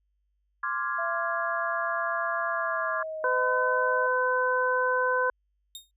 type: chord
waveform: sine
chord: D half-diminished seventh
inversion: third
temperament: equal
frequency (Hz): 1046.5 / 1174.7 / 1396.9 / 1661.2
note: C6 / D6 / F6 / Ab6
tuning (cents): 0 / 0 / 0 / 0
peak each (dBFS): -33 / -32 / -34 / -32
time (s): 0.63-3.03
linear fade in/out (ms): 5
type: tone with pitch glide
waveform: sine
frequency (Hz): 672 to 623.4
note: E5 to D#5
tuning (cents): +33 to +3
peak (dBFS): -32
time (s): 0.98-4.07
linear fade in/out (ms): 10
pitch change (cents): -130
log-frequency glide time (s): 2.49-3.25
type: harmonic tone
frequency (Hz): 506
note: B4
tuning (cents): +42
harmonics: 1 / 2 / 3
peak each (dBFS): -27 / -27 / -27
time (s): 3.24-5.3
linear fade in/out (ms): 2
type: tone with exponential decay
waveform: sawtooth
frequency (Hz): 3698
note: A#7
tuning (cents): -15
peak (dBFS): -33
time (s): 5.75-5.91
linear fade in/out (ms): 1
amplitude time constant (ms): 33
effects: added 50 Hz sine -70 dBFS peak until 5.96 s